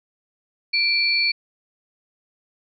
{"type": "tone pair together", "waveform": "sine", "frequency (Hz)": [2349, 4425], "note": ["D7", "C#8"], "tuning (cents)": [0, -4], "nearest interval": "major seventh", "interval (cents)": 1096, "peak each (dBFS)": -20, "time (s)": [0.73, 1.32], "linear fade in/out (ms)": 10, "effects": []}